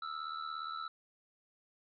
square tone with amplitude modulation, 1318.5 Hz, E6, in tune, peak -36 dBFS, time 0.02-0.88 s, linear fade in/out 5 ms, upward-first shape sine, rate 77.2 Hz, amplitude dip 75%, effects resampled to 11025 Hz + 12-bit

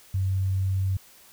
sine tone, 95.3 Hz, G2, 48 cents flat, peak -22 dBFS, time 0.14-0.97 s, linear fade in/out 5 ms, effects white hiss -53 dBFS RMS until 1.32 s

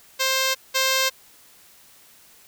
5% pulse tone pair in turn, 527 / 527 Hz, C5 / C5, +12 / +12 cents, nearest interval unison, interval 0 cents, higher neither, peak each -8 / -7 dBFS, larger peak second, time 0.19-0.55 / 0.74-1.1 s, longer neither, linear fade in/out 20 ms, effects white hiss -52 dBFS RMS until 2.47 s

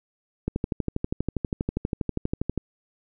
click train, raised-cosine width 3 ms, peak -12 dBFS, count 27, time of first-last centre 0.48-2.577 s, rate 12.4 Hz, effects none

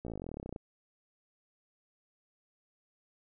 slowing click train, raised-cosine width 2 ms, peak -27 dBFS, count 22, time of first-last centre 0.05-0.562 s, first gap 16 ms, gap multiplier 1.04, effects none

